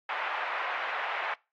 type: band-pass noise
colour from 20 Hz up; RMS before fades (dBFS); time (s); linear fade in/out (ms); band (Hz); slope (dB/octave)
pink; -33; 0.09-1.34; 2; 740 to 2400; 24
effects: noise-tail reverb RT60 0.3 s tail -25 dB re dry + AAC 48 kbps